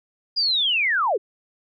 sine linear sweep, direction down, 4928 to 336 Hz, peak -18 dBFS, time 0.36-1.18 s, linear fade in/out 20 ms, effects none

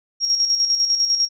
sine tone with tremolo, 5588 Hz, F8, in tune, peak -14 dBFS, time 0.2-1.29 s, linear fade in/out 50 ms, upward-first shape square, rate 10 Hz, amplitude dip 50%, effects none

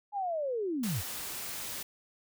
sine linear sweep, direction down, 842 to 65.41 Hz, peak -30 dBFS, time 0.12-1.03 s, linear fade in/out 50 ms
white noise, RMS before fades -39 dBFS, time 0.83-1.83 s, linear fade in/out 5 ms
effects none

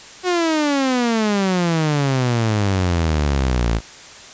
sawtooth exponential sweep, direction down, 370 to 54 Hz, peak -12 dBFS, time 0.23-3.81 s, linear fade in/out 50 ms, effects white hiss -39 dBFS RMS until 4.33 s + resampled to 16000 Hz

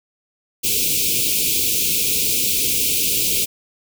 white band-stop noise, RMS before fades -19 dBFS, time 0.63-3.46 s, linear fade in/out 20 ms, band 510 to 2300 Hz, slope 96 dB/octave, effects none

